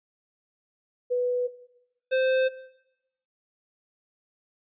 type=tone pair in turn; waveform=sine / square; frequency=493.9 / 520.4 Hz; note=B4 / C5; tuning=0 / -9 cents; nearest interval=minor second; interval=91 cents; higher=second; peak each=-22 dBFS; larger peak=neither; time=1.1-1.48 / 2.11-2.49 s; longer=neither; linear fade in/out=20 ms; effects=noise-tail reverb RT60 0.9 s tail -17 dB re dry + resampled to 8000 Hz